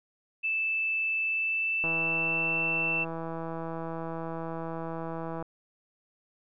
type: tone with pitch glide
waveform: sine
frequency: 2637 to 2675 Hz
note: E7 to E7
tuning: 0 to +25 cents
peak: -26 dBFS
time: 0.43-3.05 s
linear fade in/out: 20 ms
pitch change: +25 cents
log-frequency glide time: 1.23-2.6 s
type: click train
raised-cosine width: 1 ms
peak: -23 dBFS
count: 589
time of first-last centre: 1.84-5.425 s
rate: 164 Hz
effects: none